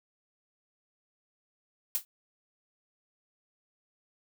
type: noise with exponential decay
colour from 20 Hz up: blue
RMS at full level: -25 dBFS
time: 1.95-2.05 s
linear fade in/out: 0 ms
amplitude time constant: 21 ms
effects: none